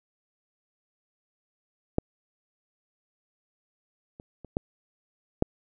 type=clicks; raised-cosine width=2 ms; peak=-9 / -30 / -29 / -13 / -7 dBFS; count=5; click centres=1.984 / 4.199 / 4.447 / 4.569 / 5.424 s; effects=none